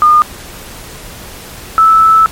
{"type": "tone pair in turn", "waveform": "sine", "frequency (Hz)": [1217, 1311.5], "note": ["D#6", "E6"], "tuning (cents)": [-39, -9], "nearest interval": "minor second", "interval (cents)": 130, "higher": "second", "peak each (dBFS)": -3, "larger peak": "neither", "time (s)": [[0.02, 0.22], [1.78, 2.26]], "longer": "second", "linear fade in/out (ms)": 0, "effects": ["pink hiss -30 dBFS RMS until 2.31 s", "MP3 64 kbps"]}